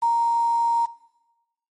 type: tone with quantisation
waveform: sine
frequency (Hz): 932.3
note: A#5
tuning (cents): 0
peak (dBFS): -17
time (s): 0.02-0.86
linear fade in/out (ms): 10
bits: 7
effects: noise-tail reverb RT60 1.0 s tail -19 dB re dry + MP3 48 kbps